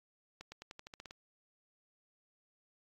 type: accelerating click train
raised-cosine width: 0.2 ms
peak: -30 dBFS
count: 10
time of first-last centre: 0.41-1.109 s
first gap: 110 ms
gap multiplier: 0.91
effects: AAC 64 kbps